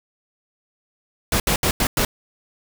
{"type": "noise bursts at uneven times", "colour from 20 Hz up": "pink", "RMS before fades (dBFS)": -19, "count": 5, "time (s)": [[1.32, 1.4], [1.47, 1.56], [1.63, 1.71], [1.8, 1.87], [1.97, 2.05]], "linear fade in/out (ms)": 2, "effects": []}